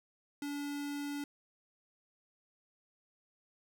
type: tone with notch filter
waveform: square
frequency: 287.5 Hz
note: D4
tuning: 37 cents flat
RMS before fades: -39 dBFS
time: 0.42-1.24 s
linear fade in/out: 2 ms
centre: 690 Hz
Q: 1.6
effects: 13-bit